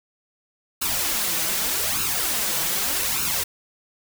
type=noise with flanger; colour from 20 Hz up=white; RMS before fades=-24 dBFS; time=0.81-3.44 s; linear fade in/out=10 ms; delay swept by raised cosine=0.74 to 6.14 ms; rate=0.83 Hz; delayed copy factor=+0.75; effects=none